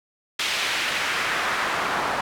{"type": "noise with band-pass filter sweep", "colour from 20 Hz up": "pink", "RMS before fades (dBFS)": -25, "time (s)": [0.39, 2.21], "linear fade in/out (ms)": 5, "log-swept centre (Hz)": [3000, 1000], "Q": 1.2, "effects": []}